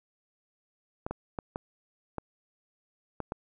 clicks, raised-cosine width 1 ms, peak -19 dBFS, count 7, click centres 1.065 / 1.11 / 1.388 / 1.559 / 2.183 / 3.203 / 3.321 s, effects none

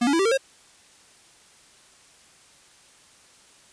square tone with pitch steps, 239.6 / 281.7 / 331.1 / 389.2 / 457.6 / 537.9 Hz, A#3 / C#4 / E4 / G4 / A#4 / C5, +48 / +28 / +8 / -12 / -32 / +48 cents, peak -19 dBFS, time 0.01-0.376 s, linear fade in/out 10 ms, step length 61 ms, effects white hiss -54 dBFS RMS until 3.72 s + resampled to 22050 Hz

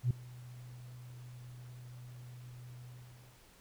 sine tone with ADSR envelope, 123.3 Hz, B2, 2 cents flat, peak -23 dBFS, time 0.03-3.46 s, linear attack 76 ms, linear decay 3 ms, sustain -24 dB, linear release 620 ms, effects tanh soft clip ceiling -22 dBFS + pink hiss -62 dBFS RMS until 3.6 s

